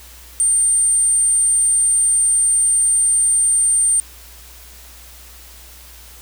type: tone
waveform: sine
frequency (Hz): 8870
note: C#9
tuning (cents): 0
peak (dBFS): -12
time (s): 0.4-4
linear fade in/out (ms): 0
effects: added 60 Hz sine -42 dBFS peak until 6.21 s + white hiss -42 dBFS RMS until 6.21 s